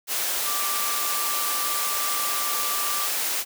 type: tone in noise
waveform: sine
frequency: 1174.7 Hz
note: D6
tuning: in tune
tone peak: -30 dBFS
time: 0.43-3.1 s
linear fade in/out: 50 ms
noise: white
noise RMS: -26 dBFS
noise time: 0.07-3.45 s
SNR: -7 dB
effects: high-pass 400 Hz 12 dB/octave